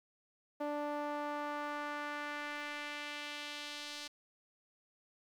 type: tone with band-pass filter sweep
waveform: sawtooth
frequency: 293.7 Hz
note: D4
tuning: in tune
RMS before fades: -41 dBFS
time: 0.6-4.08 s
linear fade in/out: 10 ms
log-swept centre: 650 to 4400 Hz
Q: 1.4
effects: 11-bit